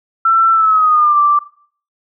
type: tone with pitch glide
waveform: sine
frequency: 1340 to 1173.3 Hz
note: E6 to D6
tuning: +28 to -2 cents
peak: -8 dBFS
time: 0.25-1.39 s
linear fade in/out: 5 ms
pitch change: -230 cents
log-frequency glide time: 0.52-1.19 s
effects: noise-tail reverb RT60 0.5 s tail -18 dB re dry